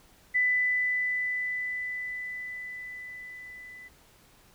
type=tone with level ramp; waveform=sine; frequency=1995 Hz; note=B6; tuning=17 cents sharp; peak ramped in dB=-21 to -44 dBFS; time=0.34-3.89 s; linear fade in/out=20 ms; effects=pink hiss -59 dBFS RMS until 4.54 s